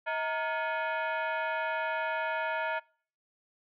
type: tone with frequency modulation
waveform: sine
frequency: 144.3 Hz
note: D3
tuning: 30 cents flat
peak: -29 dBFS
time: 0.06-2.8 s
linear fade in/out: 20 ms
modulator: 782 Hz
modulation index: 2.4
effects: noise-tail reverb RT60 0.5 s tail -26 dB re dry

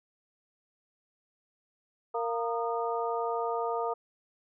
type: harmonic tone with a mistuned harmonic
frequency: 231.8 Hz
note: A#3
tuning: 10 cents flat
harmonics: 2 / 3 / 4 / 5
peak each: -32 / -34 / -35 / -36 dBFS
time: 2.14-3.94 s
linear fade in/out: 10 ms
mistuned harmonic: 5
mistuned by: +96 cents
effects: none

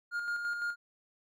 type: tone with tremolo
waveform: triangle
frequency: 1416 Hz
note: F6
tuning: 23 cents sharp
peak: -29 dBFS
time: 0.11-0.76 s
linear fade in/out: 50 ms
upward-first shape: square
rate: 5.9 Hz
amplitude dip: 40%
effects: none

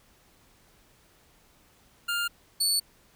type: tone pair in turn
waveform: 25% pulse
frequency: 1403 / 4454 Hz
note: F6 / C#8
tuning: +8 / +7 cents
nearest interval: octave + minor sixth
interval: 1999 cents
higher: second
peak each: -23 / -18 dBFS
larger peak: second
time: 2.08-2.28 / 2.6-2.8 s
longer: neither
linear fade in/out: 10 ms
effects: pink hiss -61 dBFS RMS until 3.15 s

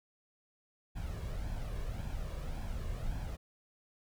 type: noise with flanger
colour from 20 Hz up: brown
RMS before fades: -38 dBFS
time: 0.95-3.37 s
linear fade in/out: 20 ms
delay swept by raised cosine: 1.2 to 1.81 ms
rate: 1.8 Hz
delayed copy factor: +0.55
effects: none

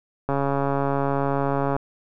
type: click train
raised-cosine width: 1 ms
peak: -10 dBFS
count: 206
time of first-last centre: 0.29-1.765 s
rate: 139 Hz
effects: none

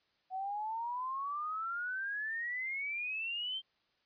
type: exponential sweep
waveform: sine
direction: up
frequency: 740 to 3168 Hz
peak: -35 dBFS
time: 0.3-3.62 s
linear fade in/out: 50 ms
effects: white hiss -75 dBFS RMS until 4.05 s + resampled to 11025 Hz

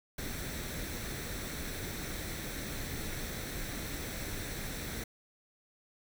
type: noise with comb filter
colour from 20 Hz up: pink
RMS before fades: -39 dBFS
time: 0.18-5.04 s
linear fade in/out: 5 ms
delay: 0.51 ms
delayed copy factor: +0.5
effects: none

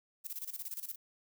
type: noise with tremolo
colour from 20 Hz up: violet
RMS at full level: -40 dBFS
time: 0.24-0.96 s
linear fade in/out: 20 ms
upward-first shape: square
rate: 17 Hz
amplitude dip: 80%
effects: none

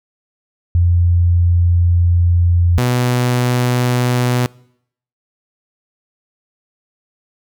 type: tone pair in turn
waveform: sine / sawtooth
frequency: 86.9 / 123.61 Hz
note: F2 / B2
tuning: -8 / +2 cents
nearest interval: tritone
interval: 610 cents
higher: second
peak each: -9 dBFS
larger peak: neither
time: 0.75-2.78 / 2.78-4.46 s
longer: first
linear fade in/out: 0 ms
effects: noise-tail reverb RT60 0.7 s tail -24 dB re dry

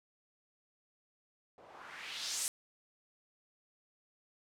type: noise with low-pass filter sweep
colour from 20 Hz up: blue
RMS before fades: -42 dBFS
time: 1.58-2.48 s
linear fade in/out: 0 ms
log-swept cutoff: 540 to 9500 Hz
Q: 1.9
effects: none

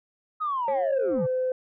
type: linear sweep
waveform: sine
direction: down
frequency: 1281 to 112.7 Hz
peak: -24 dBFS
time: 0.4-1.27 s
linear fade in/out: 20 ms
type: tone with pitch glide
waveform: sine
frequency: 546 to 512.4 Hz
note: C#5 to C5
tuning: -26 to -36 cents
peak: -22 dBFS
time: 0.68-1.52 s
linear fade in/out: 2 ms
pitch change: -110 cents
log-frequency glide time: 0.88-1.23 s
effects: tanh soft clip ceiling -19 dBFS

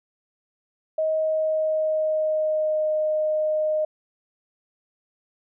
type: tone with pitch glide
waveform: sine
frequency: 630 to 617.4 Hz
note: D#5 to D#5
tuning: +21 to -14 cents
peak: -20 dBFS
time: 0.98-3.85 s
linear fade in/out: 5 ms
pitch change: -35 cents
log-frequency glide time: 1.15-2.9 s
effects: none

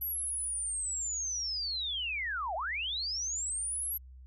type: linear two-way sweep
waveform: sine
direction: down then up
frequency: 11810 to 621 to 11810 Hz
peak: -32 dBFS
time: 0.01-3.98 s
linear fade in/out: 10 ms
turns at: 2.55 s
effects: added 64 Hz sine -48 dBFS peak until 4.26 s

